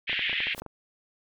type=band-pass noise; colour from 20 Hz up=white; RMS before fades=-29 dBFS; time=0.07-0.55 s; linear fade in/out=20 ms; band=1800 to 3200 Hz; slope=48 dB/octave
type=clicks; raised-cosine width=1 ms; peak=-26 dBFS; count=11; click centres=0.096 / 0.13 / 0.193 / 0.296 / 0.33 / 0.404 / 0.47 / 0.548 / 0.58 / 0.62 / 0.663 s
type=noise with exponential growth; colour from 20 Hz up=white; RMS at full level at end=-34 dBFS; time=0.52-0.6 s; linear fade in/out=1 ms; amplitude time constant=17 ms
effects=none